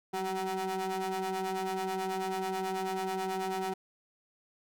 35% pulse ring-modulated tone, 187.8 Hz, F#3, 26 cents sharp, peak -27 dBFS, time 0.13-3.74 s, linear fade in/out 10 ms, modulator 568 Hz, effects none

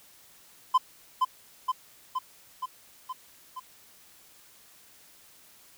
triangle tone with echo, 1025 Hz, C6, 36 cents flat, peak -15 dBFS, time 0.74-0.78 s, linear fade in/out 10 ms, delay 470 ms, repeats 6, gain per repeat -3 dB, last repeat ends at 3.6 s, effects white hiss -56 dBFS RMS until 5.77 s

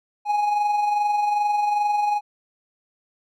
triangle tone with amplitude modulation, 830.6 Hz, G#5, in tune, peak -15 dBFS, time 0.25-2.21 s, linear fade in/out 50 ms, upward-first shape sine, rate 22.5 Hz, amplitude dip 40%, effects none

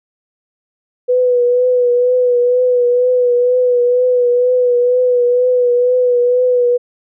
sine tone with vibrato, 493.9 Hz, B4, in tune, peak -9 dBFS, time 1.08-6.78 s, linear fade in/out 20 ms, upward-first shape triangle, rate 2.1 Hz, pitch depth 38 cents each way, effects none

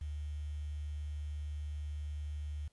sine tone with quantisation, 74.3 Hz, D2, 21 cents sharp, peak -37 dBFS, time 0.01-2.68 s, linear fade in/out 5 ms, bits 10, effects pink hiss -75 dBFS RMS until 2.72 s + resampled to 24000 Hz

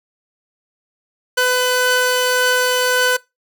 sawtooth tone pair together, 501.6 / 1503 Hz, B4 / F#6, +27 / +27 cents, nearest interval octave + perfect fifth, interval 1900 cents, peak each -13 dBFS, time 1.37-3.17 s, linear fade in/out 10 ms, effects noise-tail reverb RT60 0.2 s tail -21 dB re dry

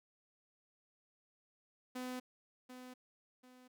sawtooth tone with echo, 252.6 Hz, B3, 39 cents sharp, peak -37 dBFS, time 1.95-2.2 s, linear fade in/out 10 ms, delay 740 ms, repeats 2, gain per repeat -9 dB, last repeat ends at 3.68 s, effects none

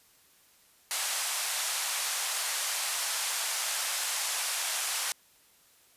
white band-pass noise, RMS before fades -32 dBFS, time 0.91-5.12 s, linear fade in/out 0 ms, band 660 to 11000 Hz, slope 24 dB/octave, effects white hiss -62 dBFS RMS until 5.96 s + resampled to 32000 Hz

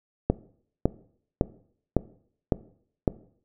click train, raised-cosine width 2 ms, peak -6 dBFS, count 6, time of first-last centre 0.3-3.078 s, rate 1.8 Hz, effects noise-tail reverb RT60 0.6 s tail -19 dB re dry

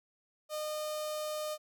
sawtooth tone with notch filter, 610 Hz, D#5, 34 cents flat, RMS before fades -37 dBFS, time 0.49-1.58 s, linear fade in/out 50 ms, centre 2000 Hz, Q 1.2, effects none

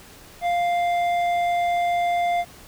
sine tone with hard clipping, 698.5 Hz, F5, in tune, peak -21 dBFS, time 0.41-2.45 s, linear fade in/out 50 ms, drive 8 dB, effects pink hiss -46 dBFS RMS until 2.67 s

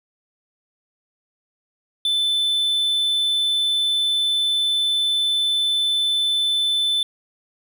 triangle tone, 3520 Hz, A7, in tune, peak -16 dBFS, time 2.05-7.03 s, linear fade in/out 2 ms, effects none

